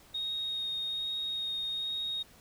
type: tone with vibrato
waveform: sine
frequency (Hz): 3729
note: A#7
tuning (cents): 0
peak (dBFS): -31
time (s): 0.14-2.23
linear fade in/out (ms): 10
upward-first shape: sine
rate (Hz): 1.2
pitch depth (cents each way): 9
effects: tanh soft clip ceiling -27 dBFS + pink hiss -58 dBFS RMS until 2.4 s